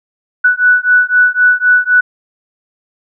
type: beating tone pair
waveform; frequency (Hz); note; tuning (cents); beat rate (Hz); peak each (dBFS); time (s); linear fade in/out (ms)
sine; 1480 / 1483.9; F#6 / F#6; 0 / +5; 3.9; -10; 0.44-2.01; 10
effects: none